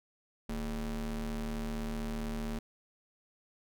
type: ring-modulated tone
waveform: square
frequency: 94.2 Hz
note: F#2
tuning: 32 cents sharp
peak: -32 dBFS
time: 0.49-2.59 s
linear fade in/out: 5 ms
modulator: 132 Hz
effects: none